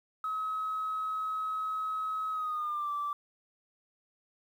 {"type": "tone with pitch glide", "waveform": "sine", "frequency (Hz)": [1279, 1166.1], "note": ["D#6", "D6"], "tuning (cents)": [47, -13], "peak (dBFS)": -30, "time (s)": [0.24, 3.13], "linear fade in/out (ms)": 2, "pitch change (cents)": -160, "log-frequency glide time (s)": [2.31, 2.92], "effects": ["tanh soft clip ceiling -26 dBFS", "10-bit"]}